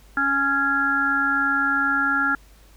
harmonic tone, 277.2 Hz, C#4, in tune, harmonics 1 / 3 / 5 / 6, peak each -28 / -31 / -20 / -24 dBFS, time 0.17-2.35 s, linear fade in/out 2 ms, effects added 50 Hz sine -48 dBFS peak until 2.76 s + pink hiss -55 dBFS RMS until 2.76 s

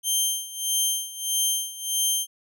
15% pulse tone with tremolo, 3150 Hz, G7, 8 cents sharp, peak -13 dBFS, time 0.03-2.27 s, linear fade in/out 50 ms, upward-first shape sine, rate 1.6 Hz, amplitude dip 85%, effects none

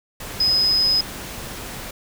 sine tone in noise, 5050 Hz, D#8, 25 cents sharp, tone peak -15 dBFS, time 0.4-1.01 s, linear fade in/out 5 ms, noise pink, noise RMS -33 dBFS, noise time 0.2-1.91 s, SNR +15 dB, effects none

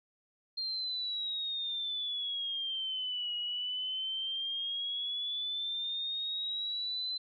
sine exponential two-way sweep, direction down then up, 4210 to 2897 to 4066 Hz, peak -33 dBFS, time 0.57-7.18 s, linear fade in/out 10 ms, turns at 3.35 s, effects none

